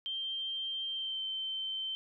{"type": "tone with pitch glide", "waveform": "sine", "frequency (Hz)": [3153, 3101], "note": ["G7", "G7"], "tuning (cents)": [9, -19], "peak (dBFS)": -34, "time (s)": [0.06, 1.95], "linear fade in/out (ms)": 0, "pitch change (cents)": -28, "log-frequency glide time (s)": [0.89, 1.23], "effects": []}